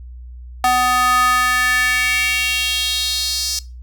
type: tone with high-pass filter sweep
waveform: square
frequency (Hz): 250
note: B3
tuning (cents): +21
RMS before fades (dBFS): -17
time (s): 0.64-3.59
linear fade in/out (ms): 2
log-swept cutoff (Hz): 870 to 5300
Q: 3.6
effects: noise-tail reverb RT60 0.3 s tail -21 dB re dry + added 61 Hz sine -32 dBFS peak until 3.82 s